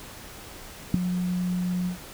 sine tone with ADSR envelope, 180 Hz, F#3, 47 cents flat, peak -9 dBFS, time 0.94-1.98 s, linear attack 4 ms, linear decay 4 ms, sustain -15 dB, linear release 110 ms, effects tanh soft clip ceiling -5 dBFS + pink hiss -43 dBFS RMS until 2.13 s

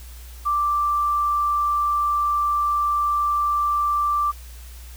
sine tone, 1174.7 Hz, D6, in tune, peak -18 dBFS, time 0.45-4.32 s, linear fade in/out 20 ms, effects added 60 Hz sine -37 dBFS peak until 4.96 s + white hiss -47 dBFS RMS until 4.96 s

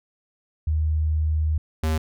sine / square tone pair in turn, 77.7 / 78.78 Hz, D#2 / D#2, -2 / +22 cents, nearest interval unison, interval 24 cents, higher second, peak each -19 / -21 dBFS, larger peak first, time 0.67-1.58 / 1.83-1.98 s, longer first, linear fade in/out 5 ms, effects none

